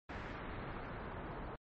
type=noise with low-pass filter sweep; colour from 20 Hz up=pink; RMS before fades=-45 dBFS; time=0.09-1.56 s; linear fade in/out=5 ms; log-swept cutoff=1900 to 1200 Hz; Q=1.1; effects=MP3 32 kbps